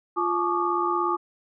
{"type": "tone cluster", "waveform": "sine", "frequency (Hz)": [348.8, 857, 1133, 1210], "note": ["F4", "A5", "C#6", "D#6"], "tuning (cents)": [-2, -46, 37, -49], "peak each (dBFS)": [-27, -29, -28, -26], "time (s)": [0.16, 1.17], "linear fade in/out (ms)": 20, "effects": []}